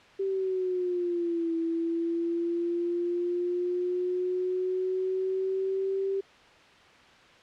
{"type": "exponential two-way sweep", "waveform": "sine", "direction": "down then up", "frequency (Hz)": [390.7, 329.6, 390.7], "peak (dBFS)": -26, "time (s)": [0.19, 6.21], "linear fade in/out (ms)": 10, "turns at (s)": 1.55, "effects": ["white hiss -54 dBFS RMS until 7.42 s", "low-pass 3000 Hz 12 dB/octave"]}